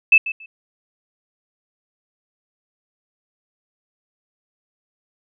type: tone with echo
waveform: sine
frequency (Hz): 2621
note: E7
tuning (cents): -11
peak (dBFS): -7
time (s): 0.12-0.18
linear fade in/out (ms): 5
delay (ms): 140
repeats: 2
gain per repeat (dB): -15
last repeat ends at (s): 0.46
effects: none